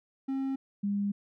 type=tone pair in turn; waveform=triangle / sine; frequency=268.7 / 202 Hz; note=C4 / G#3; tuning=+46 / -48 cents; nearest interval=perfect fourth; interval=494 cents; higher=first; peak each=-27 dBFS; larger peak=neither; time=0.28-0.56 / 0.83-1.12 s; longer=second; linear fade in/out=10 ms; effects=none